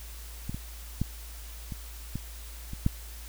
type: clicks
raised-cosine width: 5 ms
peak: -20 / -22 / -14 / -24 / -19 / -25 / -11 dBFS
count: 7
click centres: 0.495 / 0.545 / 1.016 / 1.722 / 2.156 / 2.734 / 2.864 s
effects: added 56 Hz sine -41 dBFS peak until 3.28 s + white hiss -48 dBFS RMS until 3.28 s